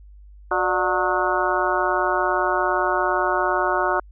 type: harmonic tone with a mistuned harmonic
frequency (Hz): 182.5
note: F#3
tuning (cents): -24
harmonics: 2 / 3 / 4 / 5 / 6 / 7 / 8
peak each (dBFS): -26 / -26 / -26 / -26 / -26 / -26 / -26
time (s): 0.51-4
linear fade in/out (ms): 5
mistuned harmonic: 3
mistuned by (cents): +130
effects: added 50 Hz sine -42 dBFS peak until 4.11 s

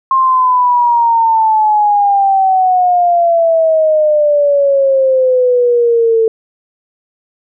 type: exponential sweep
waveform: sine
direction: down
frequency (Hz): 1066 to 444.6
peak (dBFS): -7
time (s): 0.11-6.28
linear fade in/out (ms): 2
effects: none

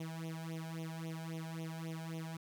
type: tone with flanger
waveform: sawtooth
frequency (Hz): 162.5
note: E3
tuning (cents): -24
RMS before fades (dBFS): -43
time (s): 0-2.37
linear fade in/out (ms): 5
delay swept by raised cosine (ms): 0.31 to 1.31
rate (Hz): 3.7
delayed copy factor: +1
effects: none

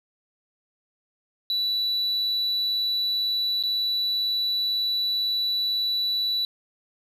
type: tone with dropouts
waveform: sine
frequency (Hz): 3951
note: B7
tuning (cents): 0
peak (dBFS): -20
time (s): 1.5-6.45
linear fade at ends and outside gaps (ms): 1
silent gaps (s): 3.627-3.636
effects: tanh soft clip ceiling -21 dBFS

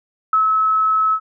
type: tone with ADSR envelope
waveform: sine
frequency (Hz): 1294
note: E6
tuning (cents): -32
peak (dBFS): -11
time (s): 0.33-1.2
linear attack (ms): 3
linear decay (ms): 120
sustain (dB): -2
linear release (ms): 66
effects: none

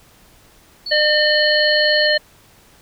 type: tone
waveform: sine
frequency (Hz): 4435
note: C#8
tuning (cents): 0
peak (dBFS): -24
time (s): 0.86-2.07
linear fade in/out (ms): 5
type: harmonic tone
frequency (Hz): 604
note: D5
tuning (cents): +48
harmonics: 1 / 3 / 5 / 7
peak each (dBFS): -17 / -17 / -22 / -19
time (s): 0.91-2.18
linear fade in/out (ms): 10
effects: pink hiss -50 dBFS RMS until 2.81 s

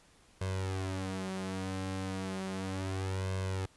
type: tone with flanger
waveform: sawtooth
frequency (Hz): 94.9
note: F#2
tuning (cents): +44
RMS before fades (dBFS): -36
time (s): 0.41-3.66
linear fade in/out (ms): 5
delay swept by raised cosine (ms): 1.9 to 6.8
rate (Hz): 0.34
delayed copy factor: +0.85
effects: pink hiss -63 dBFS RMS until 3.76 s + resampled to 24000 Hz

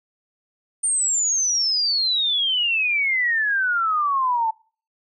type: exponential sweep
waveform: sine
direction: down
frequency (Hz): 8970 to 874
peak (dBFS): -18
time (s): 0.83-4.51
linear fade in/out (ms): 10
effects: noise-tail reverb RT60 0.4 s tail -23 dB re dry

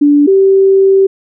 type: tone pair in turn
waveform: sine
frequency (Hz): 290.3 / 387.5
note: D4 / G4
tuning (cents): -20 / -20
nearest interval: perfect fourth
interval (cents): 500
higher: second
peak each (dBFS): -4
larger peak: neither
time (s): 0.01-0.27 / 0.27-1.07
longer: second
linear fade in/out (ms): 10
effects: none

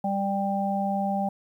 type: harmonic tone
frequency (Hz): 197.6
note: G3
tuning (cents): +14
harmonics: 1 / 3 / 4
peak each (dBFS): -27 / -32 / -27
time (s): 0.04-1.29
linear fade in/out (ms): 5
effects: 10-bit

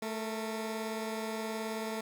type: tone pair together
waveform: 15% pulse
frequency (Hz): 219.7 / 458.2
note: A3 / A#4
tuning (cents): -2 / -30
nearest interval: octave + minor second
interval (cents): 1272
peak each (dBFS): -29 / -37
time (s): 0.02-2.01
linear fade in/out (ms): 5
effects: none

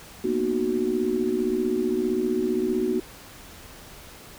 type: chord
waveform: sine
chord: B major seventh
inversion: third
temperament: just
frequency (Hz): 231.5 / 246.9 / 308.7 / 370.4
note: A#3 / B3 / D#4 / F#4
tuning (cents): -12 / 0 / -14 / +2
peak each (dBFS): -30 / -29 / -29 / -24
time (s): 0.24-3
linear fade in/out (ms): 5
effects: pink hiss -45 dBFS RMS until 4.38 s

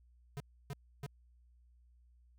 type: tone bursts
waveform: square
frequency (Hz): 141.2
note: C#3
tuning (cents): +32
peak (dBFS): -40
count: 3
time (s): 0.37-1.063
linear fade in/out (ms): 0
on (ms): 31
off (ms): 300
effects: added 60 Hz sine -62 dBFS peak until 2.38 s

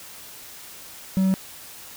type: tone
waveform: triangle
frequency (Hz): 190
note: F#3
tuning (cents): +46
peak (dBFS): -15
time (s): 1.17-1.34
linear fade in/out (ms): 0
effects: white hiss -42 dBFS RMS until 1.96 s

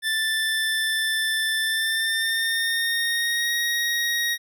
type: tone with pitch glide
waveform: 25% pulse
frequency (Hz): 1766 to 1881.9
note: A6 to A#6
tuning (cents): +6 to +16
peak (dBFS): -18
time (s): 0.02-4.38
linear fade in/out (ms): 50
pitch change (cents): +110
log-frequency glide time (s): 1.6-3.53
effects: none

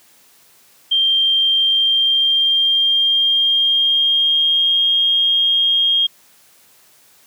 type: tone with pitch glide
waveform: sine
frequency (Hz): 3173 to 3240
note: G7 to G#7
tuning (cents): +20 to -43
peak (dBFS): -12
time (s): 0.91-6.07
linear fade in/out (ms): 10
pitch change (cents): +37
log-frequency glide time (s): 1.62-4.88
effects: white hiss -51 dBFS RMS until 7.26 s + high-pass 100 Hz 12 dB/octave

